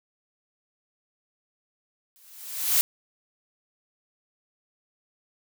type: noise with exponential growth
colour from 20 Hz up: blue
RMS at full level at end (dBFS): -18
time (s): 2.16-2.81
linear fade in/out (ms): 0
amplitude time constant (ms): 140
effects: none